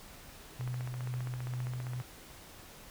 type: tone with tremolo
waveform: sine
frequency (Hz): 124.6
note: B2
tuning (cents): +16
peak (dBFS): -33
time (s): 0.59-2.02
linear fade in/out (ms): 10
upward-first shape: triangle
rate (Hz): 2.2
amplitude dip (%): 35
type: click train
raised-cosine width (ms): 0.5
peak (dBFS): -30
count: 22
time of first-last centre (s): 0.61-2.001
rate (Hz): 15.1
effects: pink hiss -52 dBFS RMS until 2.9 s